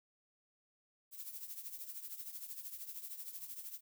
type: noise with tremolo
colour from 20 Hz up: violet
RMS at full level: -44 dBFS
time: 1.11-3.81 s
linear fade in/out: 50 ms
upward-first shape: triangle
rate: 13 Hz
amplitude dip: 75%
effects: none